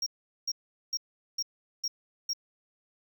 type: tone bursts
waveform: triangle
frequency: 5588 Hz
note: F8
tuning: in tune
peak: -27 dBFS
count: 6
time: 0.02-2.334 s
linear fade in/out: 5 ms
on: 44 ms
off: 410 ms
effects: none